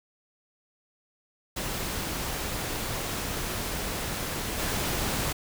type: noise with level steps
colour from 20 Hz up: pink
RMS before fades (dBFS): -32 / -29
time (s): 1.56-5.33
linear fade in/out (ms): 10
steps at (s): 4.58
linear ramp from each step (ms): 20
effects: none